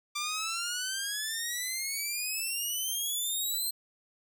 10% pulse exponential sweep, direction up, 1174.7 to 4186 Hz, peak -23 dBFS, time 0.15-3.71 s, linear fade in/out 10 ms, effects none

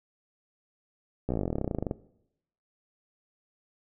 slowing click train, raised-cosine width 2 ms, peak -16 dBFS, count 24, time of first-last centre 1.29-1.911 s, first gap 15 ms, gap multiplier 1.05, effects noise-tail reverb RT60 0.8 s tail -19 dB re dry

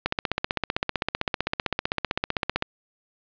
click train, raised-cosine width 0.3 ms, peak -7 dBFS, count 41, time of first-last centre 0.06-2.624 s, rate 15.6 Hz, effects resampled to 11025 Hz + 8-bit

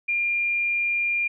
sine tone, 2400 Hz, D7, 37 cents sharp, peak -21 dBFS, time 0.08-1.28 s, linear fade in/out 10 ms, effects none

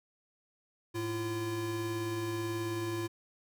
square tone pair together, 107.7 / 341.6 Hz, A2 / F4, -37 / -38 cents, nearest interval octave + minor sixth, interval 1999 cents, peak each -39 / -35 dBFS, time 0.94-3.08 s, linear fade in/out 20 ms, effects none

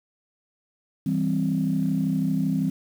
sine chord, C major, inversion first, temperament just, 163.52 / 196.22 / 261.6 Hz, E3 / G3 / C4, -14 / +2 / 0 cents, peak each -25 dBFS, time 1.06-2.7 s, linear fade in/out 5 ms, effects tanh soft clip ceiling -12 dBFS + 8-bit

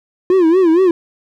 triangle tone with vibrato, 349.2 Hz, F4, in tune, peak -6 dBFS, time 0.3-0.91 s, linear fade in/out 2 ms, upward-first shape sine, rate 4.3 Hz, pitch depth 160 cents each way, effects none

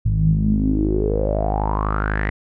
sawtooth tone with low-pass filter sweep, 52 Hz, G#1, 3 cents sharp, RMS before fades -19 dBFS, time 0.05-2.3 s, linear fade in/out 5 ms, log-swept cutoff 120 to 2000 Hz, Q 8.8, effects none

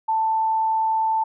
sine tone, 885 Hz, A5, 10 cents sharp, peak -18 dBFS, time 0.08-1.24 s, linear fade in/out 10 ms, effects none

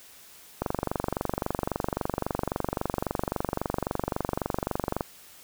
click train, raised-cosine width 1 ms, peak -12 dBFS, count 105, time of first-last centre 0.62-5.008 s, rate 23.7 Hz, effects white hiss -51 dBFS RMS until 5.43 s

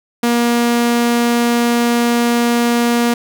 sawtooth tone, 237.4 Hz, A#3, 32 cents sharp, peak -8 dBFS, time 0.23-3.14 s, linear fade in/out 5 ms, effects none

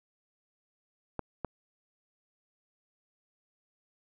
clicks, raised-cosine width 1 ms, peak -19 dBFS, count 2, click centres 1.193 / 1.447 s, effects none

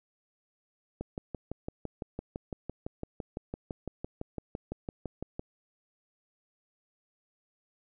click train, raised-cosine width 2 ms, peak -22 dBFS, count 27, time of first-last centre 1.01-5.394 s, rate 5.93 Hz, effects none

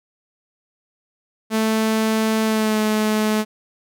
sawtooth tone with pitch glide, 220 to 214.9 Hz, A3 to A3, 0 to -41 cents, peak -13 dBFS, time 1.5-3.45 s, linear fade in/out 50 ms, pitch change -41 cents, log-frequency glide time 2.44-2.79 s, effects none

